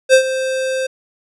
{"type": "tone with ADSR envelope", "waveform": "square", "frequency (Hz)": 523.3, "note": "C5", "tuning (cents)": 0, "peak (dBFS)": -5, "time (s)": [0.09, 0.87], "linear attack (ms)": 46, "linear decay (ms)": 88, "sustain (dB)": -13, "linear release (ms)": 10, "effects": ["resampled to 24000 Hz"]}